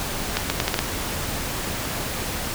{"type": "accelerating click train", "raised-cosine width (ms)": 0.2, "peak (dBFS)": -3, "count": 6, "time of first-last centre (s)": [0.37, 0.79], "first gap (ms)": 130, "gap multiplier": 0.78, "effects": ["pink hiss -28 dBFS RMS until 2.54 s"]}